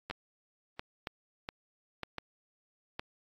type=two click trains; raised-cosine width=0.3 ms; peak=-21 / -20 dBFS; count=4 / 4; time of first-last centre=0.1-2.183 / 0.11-2.995 s; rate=1.44 / 1.04 Hz; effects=AAC 32 kbps